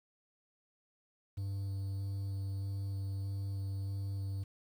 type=tone with vibrato; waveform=triangle; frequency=98 Hz; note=G2; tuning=in tune; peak=-33 dBFS; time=1.37-4.44 s; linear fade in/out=10 ms; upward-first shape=square; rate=1.6 Hz; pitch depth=8 cents each way; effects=10-bit